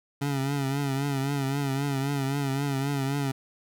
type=tone with vibrato; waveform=25% pulse; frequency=138.59 Hz; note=C#3; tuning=in tune; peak=-22 dBFS; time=0.21-3.32 s; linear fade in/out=10 ms; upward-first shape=triangle; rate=3.8 Hz; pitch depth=72 cents each way; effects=none